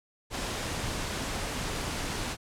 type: noise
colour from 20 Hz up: pink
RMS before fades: -33 dBFS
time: 0.3-2.37 s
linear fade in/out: 50 ms
effects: low-pass 9000 Hz 12 dB/octave